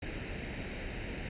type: noise with comb filter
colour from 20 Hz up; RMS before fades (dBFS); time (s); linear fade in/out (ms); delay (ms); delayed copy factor
pink; -39; 0.02-1.29; 5; 0.44; +0.7
effects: resampled to 8000 Hz